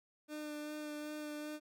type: tone with vibrato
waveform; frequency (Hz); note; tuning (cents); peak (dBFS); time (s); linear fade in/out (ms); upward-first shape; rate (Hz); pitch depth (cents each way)
30% pulse; 300.4; D4; +39; -39; 0.28-1.6; 50; sine; 2.6; 15
effects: none